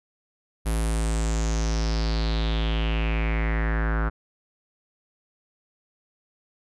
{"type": "tone with low-pass filter sweep", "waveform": "square", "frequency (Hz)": 55, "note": "A1", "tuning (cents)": 0, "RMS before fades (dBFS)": -24, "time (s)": [0.65, 4.1], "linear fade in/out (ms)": 20, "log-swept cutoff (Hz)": [11000, 1400], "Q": 4.9, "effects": []}